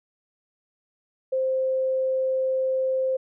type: tone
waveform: sine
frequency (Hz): 523.3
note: C5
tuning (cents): 0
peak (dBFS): -21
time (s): 1.32-3.17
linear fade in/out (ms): 10
effects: none